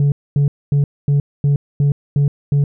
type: tone bursts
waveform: sine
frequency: 142.7 Hz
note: D3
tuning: 49 cents flat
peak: -8 dBFS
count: 8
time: 0-2.64 s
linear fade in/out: 2 ms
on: 120 ms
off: 240 ms
effects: tanh soft clip ceiling -10 dBFS